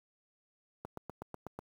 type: click train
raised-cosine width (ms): 1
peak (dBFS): -27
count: 7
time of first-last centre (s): 0.85-1.59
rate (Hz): 8.11
effects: high-pass 60 Hz 12 dB/octave + 9-bit